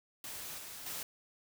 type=noise with level steps; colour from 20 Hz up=white; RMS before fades=-44 / -47 / -41 dBFS; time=0.24-1.03 s; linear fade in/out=2 ms; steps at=0.58 / 0.86 s; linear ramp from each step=5 ms; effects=none